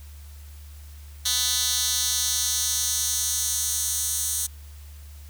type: tone with high-pass filter sweep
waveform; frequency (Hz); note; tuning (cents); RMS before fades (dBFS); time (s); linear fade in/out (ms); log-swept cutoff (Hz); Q
10% pulse; 249.3; B3; +16; -25; 1.25-4.47; 10; 4400 to 7700; 1.6
effects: added 73 Hz sine -40 dBFS peak until 5.29 s + white hiss -53 dBFS RMS until 5.29 s